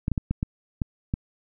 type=clicks; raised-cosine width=5 ms; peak=-12 dBFS; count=7; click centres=0.081 / 0.117 / 0.178 / 0.31 / 0.429 / 0.818 / 1.139 s; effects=none